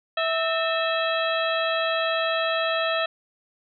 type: harmonic tone with a mistuned harmonic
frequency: 654 Hz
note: E5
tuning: 14 cents flat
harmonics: 1 / 2 / 3 / 4 / 5 / 6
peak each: -25 / -28 / -30 / -31 / -32 / -33 dBFS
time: 0.17-3.06 s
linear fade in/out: 5 ms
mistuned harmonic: 3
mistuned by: -140 cents
effects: none